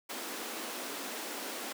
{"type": "high-pass noise", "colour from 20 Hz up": "pink", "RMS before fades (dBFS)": -40, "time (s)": [0.09, 1.73], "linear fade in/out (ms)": 10, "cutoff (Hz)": 230, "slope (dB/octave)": 48, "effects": []}